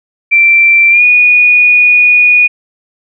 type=tone with pitch glide; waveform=sine; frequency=2349 to 2459 Hz; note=D7 to D#7; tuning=0 to -21 cents; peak=-3 dBFS; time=0.31-2.48 s; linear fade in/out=20 ms; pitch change=+79 cents; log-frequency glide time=0.9-1.03 s; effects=none